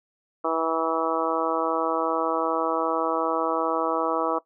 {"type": "harmonic tone", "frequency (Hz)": 162.6, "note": "E3", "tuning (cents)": -23, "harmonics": [2, 3, 4, 5, 6, 7, 8], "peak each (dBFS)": [-30, -28, -29, -32, -32, -28, -31], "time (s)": [0.44, 4.39], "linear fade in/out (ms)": 10, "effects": ["noise-tail reverb RT60 0.1 s tail -18 dB re dry"]}